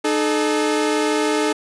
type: tone pair together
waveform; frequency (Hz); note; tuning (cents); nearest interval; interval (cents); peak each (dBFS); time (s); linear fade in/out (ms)
sawtooth; 304.3 / 430.3; D#4 / A4; -38 / -39; tritone; 599; -16; 0.04-1.53; 10
effects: resampled to 24000 Hz